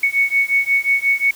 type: beating tone pair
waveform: sine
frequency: 2217 / 2222.6 Hz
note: C#7 / C#7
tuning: 0 / +4 cents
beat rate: 5.6 Hz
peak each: -17 dBFS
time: 0.03-1.31 s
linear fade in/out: 5 ms
effects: white hiss -41 dBFS RMS until 1.35 s